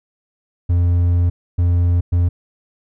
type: tone bursts at uneven times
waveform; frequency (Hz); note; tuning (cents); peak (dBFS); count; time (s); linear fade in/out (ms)
triangle; 87.31; F2; 0; -10; 3; 0.69-1.3 / 1.58-2.01 / 2.12-2.29; 10
effects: none